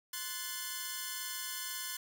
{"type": "chord", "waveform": "5% pulse", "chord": "F# diminished", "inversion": "second", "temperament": "equal with one note detuned", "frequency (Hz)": [1046.5, 1480, 1736.8], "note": ["C6", "F#6", "A6"], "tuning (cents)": [0, 0, -23], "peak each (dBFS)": -31, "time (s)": [0.13, 1.97], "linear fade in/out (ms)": 5, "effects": []}